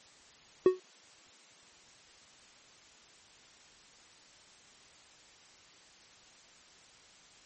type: tone with exponential decay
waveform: triangle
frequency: 370 Hz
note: F#4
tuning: in tune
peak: -13 dBFS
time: 0.66-0.8 s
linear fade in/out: 2 ms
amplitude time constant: 30 ms
effects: white hiss -58 dBFS RMS until 7.45 s + MP3 32 kbps